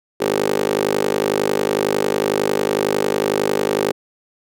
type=tone with high-pass filter; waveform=15% pulse; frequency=51 Hz; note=G#1; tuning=31 cents flat; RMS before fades=-19 dBFS; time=0.2-3.92 s; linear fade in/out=10 ms; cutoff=370 Hz; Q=5.2; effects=none